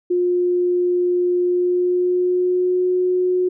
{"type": "tone with pitch glide", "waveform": "sine", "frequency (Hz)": [356.2, 364.1], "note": ["F4", "F#4"], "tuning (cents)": [34, -28], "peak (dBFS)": -15, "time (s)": [0.1, 3.49], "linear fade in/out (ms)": 10, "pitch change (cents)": 38, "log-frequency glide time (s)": [1.43, 2.87], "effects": []}